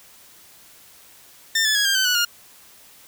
15% pulse tone with pitch steps, 1800 / 1729.7 / 1662.1 / 1597.1 / 1534.7 / 1474.8 / 1417.2 Hz, A6 / A6 / G#6 / G6 / G6 / F#6 / F6, +39 / -30 / +1 / +32 / -37 / -6 / +25 cents, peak -11 dBFS, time 1.55-2.25 s, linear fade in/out 5 ms, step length 100 ms, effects white hiss -49 dBFS RMS until 3.07 s

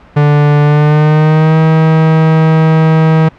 45% pulse tone with pitch glide, 146.83 to 159.2 Hz, D3 to D#3, 0 to +40 cents, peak -5 dBFS, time 0.16-3.29 s, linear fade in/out 10 ms, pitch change +140 cents, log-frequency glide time 0.62-1.58 s, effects pink hiss -39 dBFS RMS until 3.38 s + low-pass 2000 Hz 12 dB/octave

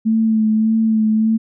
sine tone with vibrato, 220 Hz, A3, in tune, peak -12 dBFS, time 0.05-1.38 s, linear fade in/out 20 ms, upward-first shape sine, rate 1.7 Hz, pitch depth 25 cents each way, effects none

